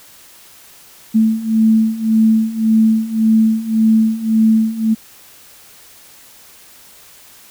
sine beating tone pair, 220 / 221.8 Hz, A3 / A3, 0 / +14 cents, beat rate 1.8 Hz, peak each -15 / -12 dBFS, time 1.14-4.95 s, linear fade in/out 20 ms, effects white hiss -43 dBFS RMS until 7.5 s

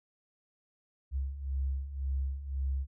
sine beating tone pair, 66.3 / 68.2 Hz, C2 / C#2, +23 / -28 cents, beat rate 1.9 Hz, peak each -37 / -32 dBFS, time 1.11-2.87 s, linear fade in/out 50 ms, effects none

